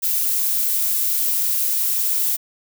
violet noise, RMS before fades -20 dBFS, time 0.02-2.37 s, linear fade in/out 20 ms, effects none

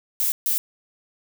violet noise bursts at uneven times, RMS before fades -22 dBFS, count 2, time 0.2-0.32 / 0.46-0.58 s, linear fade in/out 0 ms, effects none

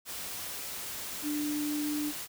sine tone in noise, 296.7 Hz, D4, 18 cents sharp, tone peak -30 dBFS, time 1.22-2.13 s, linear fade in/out 50 ms, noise white, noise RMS -39 dBFS, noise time 0.05-2.28 s, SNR +6 dB, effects none

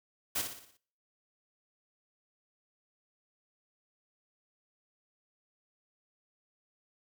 white noise with echo, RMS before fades -32 dBFS, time 0.35-0.42 s, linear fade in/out 10 ms, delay 59 ms, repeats 6, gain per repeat -6 dB, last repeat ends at 0.774 s, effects noise-tail reverb RT60 0.6 s tail -25 dB re dry

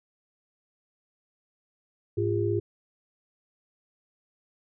sine tone cluster, 106.4 / 346.9 / 404.7 Hz, G#2 / F4 / G#4, +42 / -12 / -45 cents, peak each -28 dBFS, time 2.17-2.6 s, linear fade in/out 10 ms, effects none

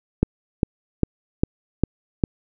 click train, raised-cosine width 3 ms, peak -3 dBFS, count 6, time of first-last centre 0.23-2.238 s, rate 2.49 Hz, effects none

